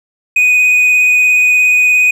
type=tone with vibrato; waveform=triangle; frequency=2489 Hz; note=D#7; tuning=in tune; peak=-5 dBFS; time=0.36-2.11 s; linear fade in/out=5 ms; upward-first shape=sine; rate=17 Hz; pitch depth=13 cents each way; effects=none